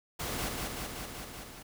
pink noise with echo, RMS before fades -36 dBFS, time 0.19-0.49 s, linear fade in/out 10 ms, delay 190 ms, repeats 6, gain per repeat -2 dB, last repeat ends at 1.63 s, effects none

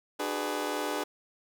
20% pulse chord, G# half-diminished seventh, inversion second, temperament just, 299 / 373.8 / 415.3 / 498.4 Hz, D4 / F#4 / G#4 / B4, +31 / +18 / 0 / +16 cents, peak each -30 / -34 / -30 / -32 dBFS, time 0.19-1.04 s, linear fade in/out 10 ms, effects none

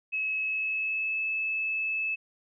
sine tone with pitch glide, 2577 to 2610 Hz, E7 to E7, -40 to -18 cents, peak -27 dBFS, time 0.12-2.16 s, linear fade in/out 20 ms, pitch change +22 cents, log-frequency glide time 0.36-1.25 s, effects none

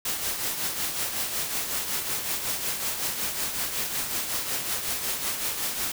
white noise with tremolo, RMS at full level -27 dBFS, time 0.05-5.92 s, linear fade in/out 5 ms, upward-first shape triangle, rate 5.4 Hz, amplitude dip 55%, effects none

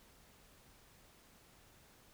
silence, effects pink hiss -64 dBFS RMS until 2.13 s

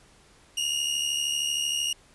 sawtooth tone pair together, 2820 / 2893 Hz, F7 / F#7, +16 / -40 cents, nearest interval unison, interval 44 cents, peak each -25 dBFS, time 0.57-1.93 s, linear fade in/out 5 ms, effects pink hiss -57 dBFS RMS until 2.14 s + resampled to 24000 Hz

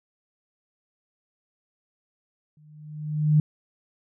sine tone with exponential growth, 151.7 Hz, D#3, 44 cents flat, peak -13 dBFS, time 2.57-3.4 s, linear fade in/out 2 ms, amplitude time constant 180 ms, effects none

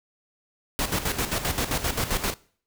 pink noise with tremolo, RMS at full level -25 dBFS, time 0.79-2.34 s, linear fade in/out 0 ms, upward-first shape square, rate 7.6 Hz, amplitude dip 65%, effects noise-tail reverb RT60 0.5 s tail -22 dB re dry

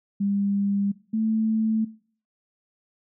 sine tone pair in turn, 200.2 / 220.2 Hz, G3 / A3, +37 / +2 cents, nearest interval major second, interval 165 cents, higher second, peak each -21 dBFS, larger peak neither, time 0.2-0.92 / 1.13-1.85 s, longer neither, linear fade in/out 10 ms, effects noise-tail reverb RT60 0.5 s tail -20 dB re dry

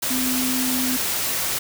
sine tone in noise, 255.3 Hz, C4, 42 cents flat, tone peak -23 dBFS, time 0.1-0.97 s, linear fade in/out 10 ms, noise white, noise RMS -24 dBFS, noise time 0.02-1.59 s, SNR -2 dB, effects none

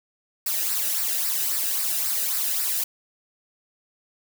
blue noise with flanger, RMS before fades -25 dBFS, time 0.46-2.84 s, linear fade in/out 5 ms, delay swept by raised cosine 0.3 to 0.94 ms, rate 3.7 Hz, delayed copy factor -0.6, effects none

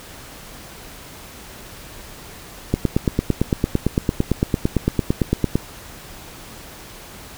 click train, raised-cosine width 3 ms, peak -3 dBFS, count 26, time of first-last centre 2.74-5.555 s, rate 8.88 Hz, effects pink hiss -39 dBFS RMS until 7.37 s

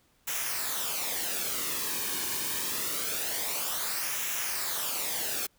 white noise with flanger, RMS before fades -32 dBFS, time 0.27-5.47 s, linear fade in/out 10 ms, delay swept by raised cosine 0.22 to 1.52 ms, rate 0.25 Hz, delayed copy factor -0.6, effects pink hiss -67 dBFS RMS until 5.58 s

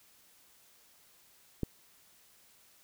click, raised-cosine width 3 ms, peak -18 dBFS, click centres 1.633 s, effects white hiss -63 dBFS RMS until 2.83 s

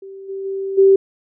sine tone with level steps, 388.6 Hz, G4, 15 cents flat, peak -32 / -24 / -21 / -7 dBFS, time 0.02-0.96 s, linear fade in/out 5 ms, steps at 0.28 / 0.44 / 0.77 s, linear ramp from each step 20 ms, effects none

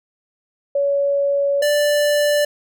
sine / square tone pair in turn, 563 / 587.5 Hz, C#5 / D5, +27 / +1 cents, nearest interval minor second, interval 74 cents, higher second, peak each -15 dBFS, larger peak neither, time 0.75-1.62 / 1.62-2.45 s, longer first, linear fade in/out 5 ms, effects none

